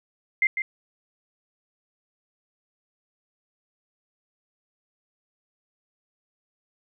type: tone with echo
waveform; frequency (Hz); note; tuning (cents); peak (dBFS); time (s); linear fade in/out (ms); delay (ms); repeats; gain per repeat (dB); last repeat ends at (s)
sine; 2093; C7; 0; -17; 0.42-0.47; 2; 150; 1; -7; 0.62
effects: none